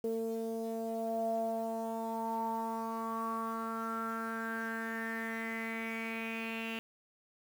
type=tone with low-pass filter sweep; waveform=sawtooth; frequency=225.8 Hz; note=A3; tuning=45 cents sharp; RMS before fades=-37 dBFS; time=0.04-6.79 s; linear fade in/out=0 ms; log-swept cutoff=490 to 2800 Hz; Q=8.6; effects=9-bit